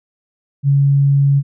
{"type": "tone", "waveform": "sine", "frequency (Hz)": 140, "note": "C#3", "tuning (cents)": 18, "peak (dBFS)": -9, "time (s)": [0.63, 1.43], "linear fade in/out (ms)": 50, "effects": []}